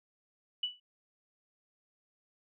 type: tone with exponential decay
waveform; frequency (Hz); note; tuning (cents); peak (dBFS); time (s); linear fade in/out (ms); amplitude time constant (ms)
sine; 2960; F#7; 0; -27; 0.63-0.8; 5; 36
effects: none